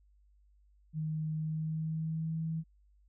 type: tone with pitch glide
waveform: sine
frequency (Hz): 156 to 161.13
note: D#3 to E3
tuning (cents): +5 to -39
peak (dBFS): -32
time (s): 0.93-2.64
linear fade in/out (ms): 50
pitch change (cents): +56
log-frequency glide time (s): 1.36-2.37
effects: added 50 Hz sine -62 dBFS peak until 3.08 s